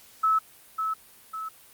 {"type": "tone with echo", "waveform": "sine", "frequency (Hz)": 1300, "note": "E6", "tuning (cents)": -24, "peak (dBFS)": -19, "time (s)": [0.23, 0.39], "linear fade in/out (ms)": 10, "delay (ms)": 550, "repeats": 2, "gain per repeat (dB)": -6, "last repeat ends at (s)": 1.49, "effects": ["white hiss -53 dBFS RMS until 1.73 s", "Opus 48 kbps"]}